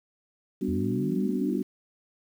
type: chord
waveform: sine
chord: G major seventh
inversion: none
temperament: equal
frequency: 196 / 246.9 / 293.7 / 370 Hz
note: G3 / B3 / D4 / F#4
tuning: 0 / 0 / 0 / 0 cents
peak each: -30 / -30 / -32 / -33 dBFS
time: 0.61-1.63 s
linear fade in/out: 10 ms
type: exponential sweep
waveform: sine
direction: up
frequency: 80.6 to 357.6 Hz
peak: -31 dBFS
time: 0.68-1.58 s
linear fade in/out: 5 ms
effects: 9-bit